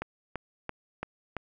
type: click train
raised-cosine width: 0.5 ms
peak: -18 dBFS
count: 5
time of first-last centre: 0.02-1.367 s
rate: 2.97 Hz
effects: none